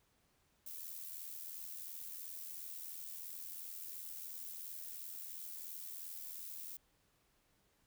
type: noise with amplitude modulation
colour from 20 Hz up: violet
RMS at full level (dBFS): -45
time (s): 0.66-6.77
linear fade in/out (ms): 5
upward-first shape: sine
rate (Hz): 82.9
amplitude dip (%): 55
effects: pink hiss -75 dBFS RMS until 7.86 s